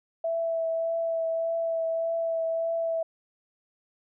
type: tone with vibrato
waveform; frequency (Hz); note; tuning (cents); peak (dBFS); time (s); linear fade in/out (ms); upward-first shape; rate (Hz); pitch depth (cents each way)
sine; 659.3; E5; 0; -25; 0.24-3.03; 5; triangle; 1.7; 16
effects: none